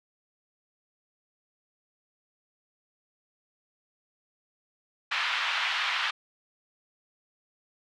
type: band-pass noise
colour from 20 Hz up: white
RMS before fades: -29 dBFS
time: 5.11-6.11 s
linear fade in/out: 10 ms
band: 940 to 3300 Hz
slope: 24 dB/octave
effects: none